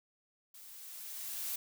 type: noise with level ramp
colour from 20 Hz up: blue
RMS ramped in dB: -54 to -37 dBFS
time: 0.54-1.56 s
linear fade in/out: 5 ms
effects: none